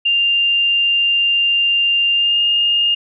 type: tone with pitch glide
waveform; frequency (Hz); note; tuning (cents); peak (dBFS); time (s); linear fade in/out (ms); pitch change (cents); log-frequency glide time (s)
sine; 2794 to 2828; F7 to F7; 0 to +21; -12; 0.05-2.95; 10; +21; 2.13-2.4
effects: none